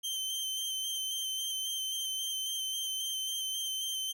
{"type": "tone with vibrato", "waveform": "sawtooth", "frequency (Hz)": 3116, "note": "G7", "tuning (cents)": -11, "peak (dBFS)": -30, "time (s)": [0.03, 4.13], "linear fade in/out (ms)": 20, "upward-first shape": "square", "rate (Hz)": 3.7, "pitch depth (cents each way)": 17, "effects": []}